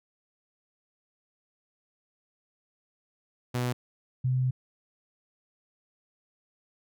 sawtooth / sine tone pair in turn, 123.47 / 128.23 Hz, B2 / C3, 0 / -35 cents, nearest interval minor second, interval 65 cents, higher second, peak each -23 dBFS, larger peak neither, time 3.54-3.73 / 4.24-4.51 s, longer second, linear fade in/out 10 ms, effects none

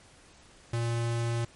square tone, 117.1 Hz, A#2, 8 cents sharp, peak -28 dBFS, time 0.73-1.45 s, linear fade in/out 5 ms, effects pink hiss -56 dBFS RMS until 1.55 s + MP3 48 kbps

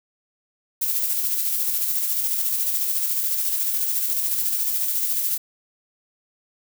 violet noise with tremolo, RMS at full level -22 dBFS, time 0.81-5.38 s, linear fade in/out 10 ms, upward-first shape square, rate 14 Hz, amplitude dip 30%, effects none

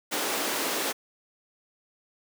pink high-pass noise, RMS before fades -29 dBFS, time 0.11-0.93 s, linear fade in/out 20 ms, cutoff 270 Hz, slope 24 dB/octave, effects none

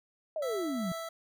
sine exponential sweep, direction down, 657 to 169.9 Hz, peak -31 dBFS, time 0.36-0.92 s, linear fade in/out 2 ms
25% pulse tone with tremolo, 659.3 Hz, E5, in tune, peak -32 dBFS, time 0.42-1.09 s, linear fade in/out 5 ms, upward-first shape triangle, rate 2.4 Hz, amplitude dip 35%
effects none

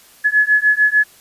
sine beating tone pair, 1700 / 1706.7 Hz, G#6 / G#6, +40 / +47 cents, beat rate 6.7 Hz, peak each -14 dBFS, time 0.24-1.04 s, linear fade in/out 20 ms, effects white hiss -47 dBFS RMS until 1.2 s + resampled to 32000 Hz

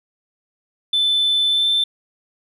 sine tone with pitch glide, 3520 to 3547 Hz, A7 to A7, 0 to +13 cents, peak -13 dBFS, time 0.93-1.84 s, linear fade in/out 5 ms, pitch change +13 cents, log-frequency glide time 1.49-1.67 s, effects tanh soft clip ceiling -12 dBFS

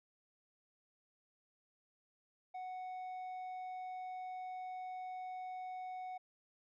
square tone with low-pass filter, 740 Hz, F#5, in tune, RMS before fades -45 dBFS, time 2.54-6.18 s, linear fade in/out 10 ms, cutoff 1500 Hz, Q 0.72, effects none

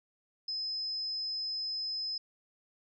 sine tone, 5100 Hz, D#8, 42 cents sharp, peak -33 dBFS, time 0.48-2.18 s, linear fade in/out 5 ms, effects none

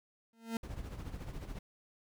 40% pulse tone with exponential growth, 227.6 Hz, A#3, 41 cents flat, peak -30 dBFS, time 0.33-0.57 s, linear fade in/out 2 ms, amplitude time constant 51 ms
brown noise with tremolo, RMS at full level -41 dBFS, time 0.63-1.59 s, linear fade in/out 5 ms, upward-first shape sine, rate 14 Hz, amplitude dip 60%
effects none

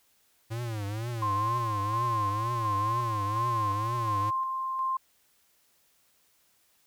square tone with vibrato, 110 Hz, A2, in tune, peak -32 dBFS, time 0.5-4.31 s, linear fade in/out 20 ms, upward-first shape triangle, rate 2.1 Hz, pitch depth 190 cents each way
sine tone with tremolo, 1052 Hz, C6, 9 cents sharp, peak -26 dBFS, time 1.22-4.97 s, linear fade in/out 5 ms, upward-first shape square, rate 1.4 Hz, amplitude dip 30%
effects white hiss -67 dBFS RMS until 6.86 s

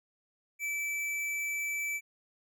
sine tone with tanh clipping, 2315 Hz, D7, 25 cents flat, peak -33 dBFS, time 0.59-2.01 s, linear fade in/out 50 ms, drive 18 dB, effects none

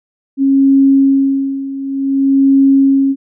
sine tone with tremolo, 272.6 Hz, C#4, 29 cents flat, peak -5 dBFS, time 0.37-3.16 s, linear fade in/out 50 ms, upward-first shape sine, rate 0.55 Hz, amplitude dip 80%, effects none

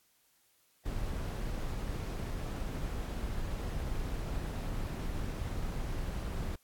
brown noise, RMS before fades -36 dBFS, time 0.85-6.56 s, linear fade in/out 10 ms, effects white hiss -70 dBFS RMS until 6.63 s + AAC 64 kbps

